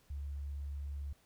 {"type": "tone", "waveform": "sine", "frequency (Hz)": 71, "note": "C#2", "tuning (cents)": 42, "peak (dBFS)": -38, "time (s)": [0.1, 1.13], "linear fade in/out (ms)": 5, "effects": ["pink hiss -69 dBFS RMS until 1.25 s"]}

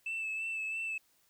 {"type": "tone with vibrato", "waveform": "sine", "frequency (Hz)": 2637, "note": "E7", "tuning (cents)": 0, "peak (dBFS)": -32, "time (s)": [0.06, 0.98], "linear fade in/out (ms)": 5, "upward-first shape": "sine", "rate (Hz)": 3, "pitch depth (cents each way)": 26, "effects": ["tanh soft clip ceiling -32 dBFS", "white hiss -70 dBFS RMS until 1.29 s"]}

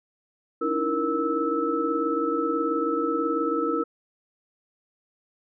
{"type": "tone cluster", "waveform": "sine", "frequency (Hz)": [283.9, 311.4, 329.9, 469, 1308], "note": ["C#4", "D#4", "E4", "A#4", "E6"], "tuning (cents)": [41, 2, 1, 11, -14], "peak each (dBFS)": [-31, -31, -29, -27, -28], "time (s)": [0.61, 3.84], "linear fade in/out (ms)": 10, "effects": []}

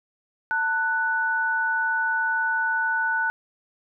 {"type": "tone pair together", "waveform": "sine", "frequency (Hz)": [893.4, 1483], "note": ["A5", "F#6"], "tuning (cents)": [26, 4], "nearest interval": "major sixth", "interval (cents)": 878, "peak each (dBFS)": [-27, -22], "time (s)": [0.51, 3.3], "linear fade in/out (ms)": 0, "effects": []}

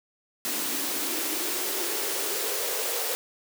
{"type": "noise with high-pass filter sweep", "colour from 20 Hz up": "white", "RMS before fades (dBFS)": -29, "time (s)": [0.45, 3.15], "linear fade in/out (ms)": 0, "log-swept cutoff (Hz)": [270, 490], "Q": 5.4, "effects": []}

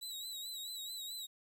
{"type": "tone with vibrato", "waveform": "sawtooth", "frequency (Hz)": 3900, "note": "B7", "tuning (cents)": -23, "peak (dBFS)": -39, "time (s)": [0.01, 1.27], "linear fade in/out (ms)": 20, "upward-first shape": "sine", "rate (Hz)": 4.6, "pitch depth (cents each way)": 64, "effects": ["12-bit"]}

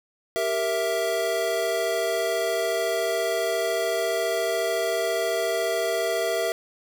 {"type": "chord", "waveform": "square", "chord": "E diminished", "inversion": "first", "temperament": "equal", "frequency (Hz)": [392, 466.2, 659.3], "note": ["G4", "Bb4", "E5"], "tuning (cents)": [0, 0, 0], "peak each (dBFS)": [-31, -29, -26], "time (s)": [0.36, 6.52], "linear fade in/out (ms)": 0, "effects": []}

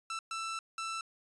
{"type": "tone bursts at uneven times", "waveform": "sawtooth", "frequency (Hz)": 1330, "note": "E6", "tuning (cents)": 15, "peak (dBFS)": -32, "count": 3, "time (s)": [[0.1, 0.19], [0.31, 0.59], [0.78, 1.01]], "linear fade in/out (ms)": 2, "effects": ["resampled to 22050 Hz"]}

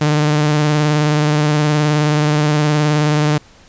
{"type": "tone with vibrato", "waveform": "sawtooth", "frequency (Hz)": 150.1, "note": "D3", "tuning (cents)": 38, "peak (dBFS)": -8, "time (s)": [0.01, 3.38], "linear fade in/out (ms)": 5, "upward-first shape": "square", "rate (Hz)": 19, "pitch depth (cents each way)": 25, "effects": ["pink hiss -46 dBFS RMS until 3.68 s", "resampled to 16000 Hz"]}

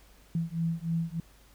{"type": "beating tone pair", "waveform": "sine", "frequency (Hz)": [164.2, 167.5], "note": ["E3", "E3"], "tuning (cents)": [-6, 28], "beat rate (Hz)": 3.3, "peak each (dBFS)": -31, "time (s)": [0.35, 1.2], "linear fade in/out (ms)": 2, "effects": ["added 50 Hz sine -57 dBFS peak until 1.54 s", "pink hiss -60 dBFS RMS until 1.54 s"]}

